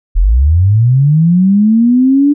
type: linear sweep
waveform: sine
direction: up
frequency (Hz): 36.71 to 293.7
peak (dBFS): -5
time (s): 0.15-2.34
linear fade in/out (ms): 20
effects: none